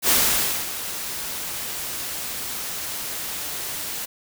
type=noise with ADSR envelope; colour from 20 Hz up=white; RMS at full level=-17 dBFS; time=0.02-4.06 s; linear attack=71 ms; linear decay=570 ms; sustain=-13 dB; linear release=14 ms; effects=none